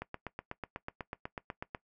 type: click train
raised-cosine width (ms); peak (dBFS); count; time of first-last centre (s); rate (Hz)
0.5; -23; 15; 0.02-1.748; 8.1
effects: noise-tail reverb RT60 0.1 s tail -19 dB re dry